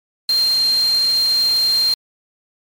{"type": "tone in noise", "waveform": "sine", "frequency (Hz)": 4186, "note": "C8", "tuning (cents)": 0, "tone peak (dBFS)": -13, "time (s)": [0.29, 1.94], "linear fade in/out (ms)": 2, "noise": "white", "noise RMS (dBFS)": -30, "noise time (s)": [0.29, 1.94], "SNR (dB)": 14, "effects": ["MP3 64 kbps"]}